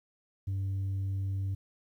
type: tone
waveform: sine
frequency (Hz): 97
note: G2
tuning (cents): -18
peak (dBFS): -27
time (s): 0.47-1.55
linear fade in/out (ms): 10
effects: tanh soft clip ceiling -29 dBFS + 11-bit